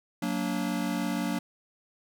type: chord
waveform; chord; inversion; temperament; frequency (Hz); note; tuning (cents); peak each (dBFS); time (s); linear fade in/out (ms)
square; Gb augmented; none; just; 185 / 231.2 / 289.1; Gb3 / Bb3 / D4; 0 / -14 / -27; -33; 0.22-1.39; 5
effects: none